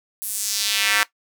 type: tone with high-pass filter sweep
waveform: square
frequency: 103.83 Hz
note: G#2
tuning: in tune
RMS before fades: -22 dBFS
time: 0.22-1.03 s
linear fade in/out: 0 ms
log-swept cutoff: 12000 to 1500 Hz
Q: 1.6
effects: noise-tail reverb RT60 0.1 s tail -17 dB re dry